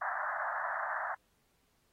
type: band-pass noise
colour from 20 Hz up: white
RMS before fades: -36 dBFS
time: 0.01-1.15 s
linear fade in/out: 10 ms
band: 620 to 1800 Hz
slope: 96 dB/octave
effects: pink hiss -74 dBFS RMS until 1.92 s + AAC 48 kbps